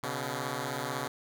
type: beating tone pair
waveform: 5% pulse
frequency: 125.9 / 141.9 Hz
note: B2 / C#3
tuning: +34 / +41 cents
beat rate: 16 Hz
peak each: -24 dBFS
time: 0.03-1.08 s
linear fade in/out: 5 ms
effects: none